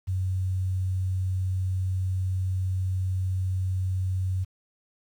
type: tone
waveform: sine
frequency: 93.4 Hz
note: F#2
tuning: 17 cents sharp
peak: -24 dBFS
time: 0.07-4.45 s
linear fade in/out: 20 ms
effects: 9-bit